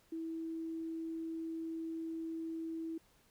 sine tone, 325.9 Hz, E4, 20 cents flat, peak -38 dBFS, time 0.12-2.98 s, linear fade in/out 5 ms, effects pink hiss -69 dBFS RMS until 3.3 s

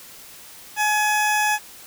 20% pulse tone, 845 Hz, G#5, 30 cents sharp, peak -13 dBFS, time 0.76-1.59 s, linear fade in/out 50 ms, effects white hiss -43 dBFS RMS until 1.86 s

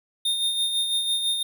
square tone with tremolo, 3655 Hz, A#7, 35 cents flat, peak -21 dBFS, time 0.25-1.43 s, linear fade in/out 5 ms, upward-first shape sine, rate 6 Hz, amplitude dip 45%, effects none

